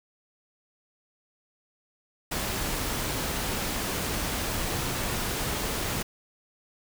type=noise; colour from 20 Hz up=pink; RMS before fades=-30 dBFS; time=2.31-6.03 s; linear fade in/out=10 ms; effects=none